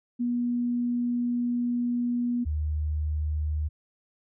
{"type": "tone pair in turn", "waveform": "sine", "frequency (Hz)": [241.7, 76.13], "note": ["B3", "D#2"], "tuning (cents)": [-37, -37], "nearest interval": "octave + minor sixth", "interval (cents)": 2000, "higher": "first", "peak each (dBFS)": [-24, -25], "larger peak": "first", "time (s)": [[0.19, 2.45], [2.45, 3.69]], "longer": "first", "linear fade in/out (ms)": 20, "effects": []}